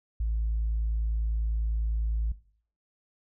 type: tone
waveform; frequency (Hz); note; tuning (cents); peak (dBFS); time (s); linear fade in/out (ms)
sine; 55; A1; 0; -24; 0.2-2.32; 5
effects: noise-tail reverb RT60 0.5 s tail -18 dB re dry + tanh soft clip ceiling -22 dBFS